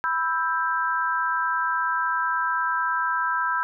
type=chord; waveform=sine; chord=E minor; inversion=second; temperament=just; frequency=988.9 / 1318.5 / 1582.2 Hz; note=B5 / E6 / G6; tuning=+2 / 0 / +16 cents; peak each=-26 dBFS; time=0.04-3.63 s; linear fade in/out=0 ms; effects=none